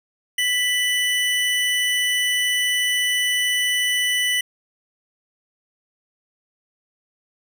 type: tone pair together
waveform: square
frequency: 1976 / 2981 Hz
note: B6 / F#7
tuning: 0 / +12 cents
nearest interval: perfect fifth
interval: 712 cents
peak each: -22 dBFS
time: 0.38-4.41 s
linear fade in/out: 5 ms
effects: none